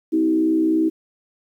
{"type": "tone with frequency modulation", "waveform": "sine", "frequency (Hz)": 319.7, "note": "D#4", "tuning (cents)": 47, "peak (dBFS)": -15, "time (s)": [0.12, 0.9], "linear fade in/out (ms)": 20, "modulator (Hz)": 63.2, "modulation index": 0.61, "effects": ["9-bit"]}